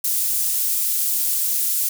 pink high-pass noise, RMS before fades -21 dBFS, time 0.04-1.89 s, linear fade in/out 5 ms, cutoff 11000 Hz, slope 12 dB/octave, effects none

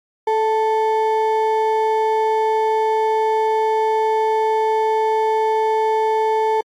triangle ring-modulated tone, 659.3 Hz, E5, in tune, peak -10 dBFS, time 0.27-6.61 s, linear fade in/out 5 ms, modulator 223 Hz, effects AAC 64 kbps

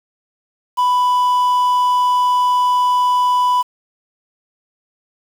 triangle tone with quantisation, 992 Hz, B5, 7 cents sharp, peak -10 dBFS, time 0.77-3.63 s, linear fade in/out 20 ms, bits 6, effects none

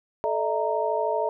sine tone cluster, 435.9 / 604 / 657 / 928 Hz, A4 / D5 / E5 / A#5, -16 / +48 / -6 / -8 cents, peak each -28 dBFS, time 0.24-1.29 s, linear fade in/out 0 ms, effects none

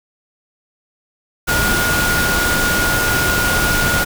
sine tone in noise, 1433 Hz, F6, 44 cents sharp, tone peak -17 dBFS, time 1.47-4.05 s, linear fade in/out 20 ms, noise pink, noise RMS -18 dBFS, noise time 1.47-4.05 s, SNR -2 dB, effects none

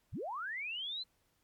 sine linear sweep, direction up, 38.89 to 4139 Hz, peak -37 dBFS, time 0.12-1.04 s, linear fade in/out 20 ms, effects pink hiss -75 dBFS RMS until 1.43 s + MP3 96 kbps

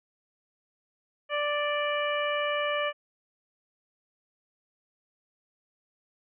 harmonic tone, 587.3 Hz, D5, in tune, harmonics 1 / 2 / 3 / 4 / 5, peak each -29 / -32 / -34 / -35 / -36 dBFS, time 1.29-2.93 s, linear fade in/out 50 ms, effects none

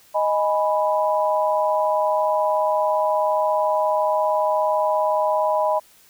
sine chord, G# minor, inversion second, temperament equal, 622.3 / 830.6 / 987.8 Hz, D#5 / G#5 / B5, 0 / 0 / 0 cents, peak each -20 / -24 / -22 dBFS, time 0.14-5.8 s, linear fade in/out 20 ms, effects white hiss -53 dBFS RMS until 6.09 s

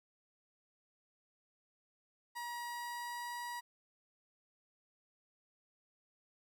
30% pulse tone with pitch glide, 956 to 962.1 Hz, A#5 to B5, +43 to -46 cents, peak -38 dBFS, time 2.35-3.61 s, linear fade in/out 20 ms, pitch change +11 cents, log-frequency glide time 2.64-3.39 s, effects 13-bit

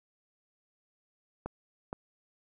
clicks, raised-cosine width 1 ms, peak -22 dBFS, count 2, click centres 1.46 / 1.929 s, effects none

